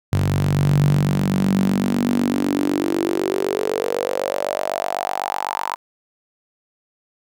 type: tone with high-pass filter sweep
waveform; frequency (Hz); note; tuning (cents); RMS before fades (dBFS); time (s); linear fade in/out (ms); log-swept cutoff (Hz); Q
sawtooth; 47.97; G1; -37; -20; 0.12-5.76; 10; 110 to 960; 6.4
effects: none